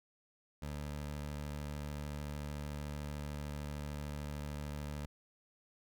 20% pulse tone, 73.42 Hz, D2, in tune, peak -35 dBFS, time 0.62-5.06 s, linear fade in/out 5 ms, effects none

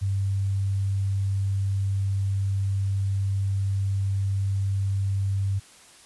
sine tone, 98 Hz, G2, in tune, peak -22 dBFS, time 0.01-5.6 s, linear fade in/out 20 ms, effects white hiss -51 dBFS RMS until 6.05 s + resampled to 24000 Hz

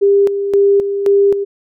sine tone with tremolo, 399.7 Hz, G4, 34 cents sharp, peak -7 dBFS, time 0.01-1.45 s, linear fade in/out 20 ms, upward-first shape square, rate 1.9 Hz, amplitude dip 60%, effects none

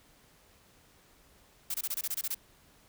blue noise bursts, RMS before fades -33 dBFS, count 10, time 1.7-2.346 s, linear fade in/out 5 ms, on 43 ms, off 24 ms, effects pink hiss -62 dBFS RMS until 2.88 s

